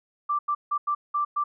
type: tone bursts at uneven times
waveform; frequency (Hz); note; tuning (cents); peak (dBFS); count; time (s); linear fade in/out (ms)
sine; 1174.7; D6; 0; -22; 6; 0.29-0.39 / 0.48-0.55 / 0.71-0.78 / 0.87-0.95 / 1.14-1.25 / 1.36-1.44; 10
effects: none